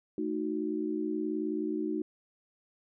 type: chord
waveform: sine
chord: D# diminished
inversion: second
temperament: equal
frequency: 220 / 311.1 / 370 Hz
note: A3 / D#4 / F#4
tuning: 0 / 0 / 0 cents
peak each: -37 / -32 / -35 dBFS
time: 0.18-2.02 s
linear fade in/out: 2 ms
effects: none